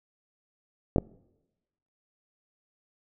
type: clicks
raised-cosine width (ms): 2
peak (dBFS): -9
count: 2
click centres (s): 0.961 / 0.983
effects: noise-tail reverb RT60 1.0 s tail -24 dB re dry